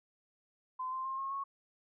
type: tone with pitch steps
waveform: sine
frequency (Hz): 1027 / 1045 / 1063.2 / 1081.8 / 1100.7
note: C6 / C6 / C6 / C#6 / C#6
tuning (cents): -33 / -2 / +27 / -43 / -13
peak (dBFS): -35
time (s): 0.79-1.44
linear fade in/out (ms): 10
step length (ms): 130
effects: none